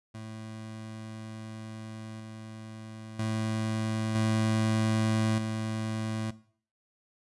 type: tone with level steps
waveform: 25% pulse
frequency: 110 Hz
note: A2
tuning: in tune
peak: -36 / -38 / -25 / -21 / -27 dBFS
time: 0.14-6.31 s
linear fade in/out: 10 ms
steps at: 2.2 / 3.19 / 4.15 / 5.38 s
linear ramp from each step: 2 ms
effects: noise-tail reverb RT60 0.5 s tail -17 dB re dry + resampled to 24000 Hz